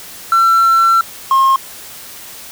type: tone pair in turn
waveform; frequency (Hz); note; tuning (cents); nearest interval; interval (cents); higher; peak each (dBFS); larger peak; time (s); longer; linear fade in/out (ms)
triangle; 1349 / 1070.7; E6 / C6; +40 / +40; major third; 400; first; -5; neither; 0.32-1.01 / 1.31-1.56; first; 2
effects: tanh soft clip ceiling -1 dBFS + white hiss -33 dBFS RMS until 2.51 s